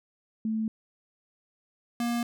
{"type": "tone pair in turn", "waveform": ["sine", "square"], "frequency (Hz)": [220, 237.1], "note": ["A3", "A#3"], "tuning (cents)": [0, 30], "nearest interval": "minor second", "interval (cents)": 130, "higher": "second", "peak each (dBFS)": [-26, -27], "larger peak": "first", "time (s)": [[0.45, 0.68], [2, 2.23]], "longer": "neither", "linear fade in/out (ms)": 2, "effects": []}